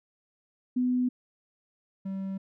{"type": "tone pair in turn", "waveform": ["sine", "triangle"], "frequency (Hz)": [250.1, 192.84], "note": ["B3", "G3"], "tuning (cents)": [22, -28], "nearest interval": "perfect fourth", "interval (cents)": 450, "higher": "first", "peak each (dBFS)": [-23, -29], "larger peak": "first", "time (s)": [[0.76, 1.09], [2.05, 2.38]], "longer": "neither", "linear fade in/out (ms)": 10, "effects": []}